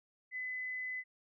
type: tone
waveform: sine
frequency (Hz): 2014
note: B6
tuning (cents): +33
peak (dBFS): -37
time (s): 0.31-1.04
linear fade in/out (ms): 50
effects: none